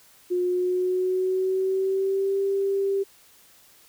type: tone with pitch glide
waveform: sine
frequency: 358.7 to 393.4 Hz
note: F4 to G4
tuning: +46 to +6 cents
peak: -21 dBFS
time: 0.3-3.04 s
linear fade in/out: 20 ms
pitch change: +160 cents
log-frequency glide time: 0.43-2.41 s
effects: white hiss -55 dBFS RMS until 3.88 s